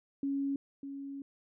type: tone pair in turn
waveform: sine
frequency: 277.2 / 277.2 Hz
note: C#4 / C#4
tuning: 0 / 0 cents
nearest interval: unison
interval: 0 cents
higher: neither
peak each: -30 / -39 dBFS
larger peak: first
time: 0.23-0.56 / 0.83-1.22 s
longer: second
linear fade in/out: 2 ms
effects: none